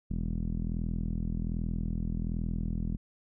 sawtooth tone with low-pass filter, 41.27 Hz, E1, 3 cents sharp, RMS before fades -32 dBFS, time 0.1-2.97 s, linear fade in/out 10 ms, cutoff 210 Hz, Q 3, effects none

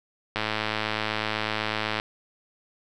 click train, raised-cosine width 0.3 ms, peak -10 dBFS, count 178, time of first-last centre 0.36-1.999 s, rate 108 Hz, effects none

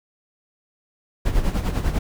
brown noise with tremolo, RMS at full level -19 dBFS, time 1.25-1.99 s, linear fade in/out 10 ms, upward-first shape sine, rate 10 Hz, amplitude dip 65%, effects none

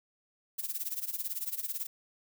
violet noise with tremolo, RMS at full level -33 dBFS, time 0.58-1.87 s, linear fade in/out 10 ms, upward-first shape sine, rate 18 Hz, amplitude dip 85%, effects none

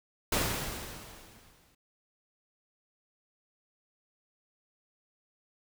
pink noise with exponential decay, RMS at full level -27 dBFS, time 0.32-1.75 s, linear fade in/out 5 ms, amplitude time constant 310 ms, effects none

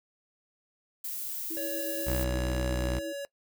violet noise, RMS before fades -36 dBFS, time 1.04-2.24 s, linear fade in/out 5 ms
sine tone with tremolo, 325.1 Hz, E4, 24 cents flat, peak -35 dBFS, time 1.5-3.13 s, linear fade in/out 10 ms, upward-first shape sine, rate 8.4 Hz, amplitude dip 45%
square tone, 563 Hz, C#5, 27 cents sharp, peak -35 dBFS, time 1.57-3.25 s, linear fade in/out 0 ms
sawtooth tone with pitch glide, 62.4 to 62 Hz, B1 to B1, +19 to +7 cents, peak -25 dBFS, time 2.06-3 s, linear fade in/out 20 ms, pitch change -12 cents, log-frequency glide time 2.5-2.72 s
effects noise-tail reverb RT60 0.1 s tail -20 dB re dry

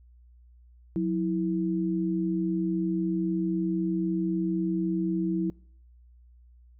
sine tone pair together, 182.4 / 326.2 Hz, F#3 / E4, -24 / -18 cents, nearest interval minor seventh, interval 1006 cents, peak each -27 dBFS, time 0.96-5.5 s, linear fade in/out 0 ms, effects noise-tail reverb RT60 0.6 s tail -26 dB re dry + added 60 Hz sine -52 dBFS peak until 6.79 s

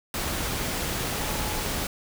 sine tone in noise, 852 Hz, G#5, 44 cents sharp, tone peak -38 dBFS, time 1.21-1.61 s, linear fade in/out 2 ms, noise pink, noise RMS -29 dBFS, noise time 0.14-1.87 s, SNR -12 dB, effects none

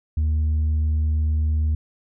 sine tone, 77.2 Hz, D#2, 13 cents flat, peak -15 dBFS, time 0.17-1.75 s, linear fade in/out 5 ms, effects tanh soft clip ceiling -17 dBFS

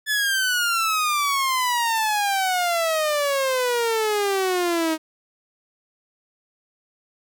sawtooth exponential sweep, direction down, 1738 to 312.6 Hz, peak -16 dBFS, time 0.06-4.98 s, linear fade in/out 50 ms, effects none

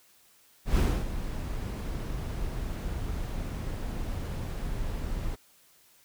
brown noise with ADSR envelope, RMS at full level -21 dBFS, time 0.65-5.36 s, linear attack 120 ms, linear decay 270 ms, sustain -12 dB, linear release 12 ms, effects white hiss -61 dBFS RMS until 6.04 s

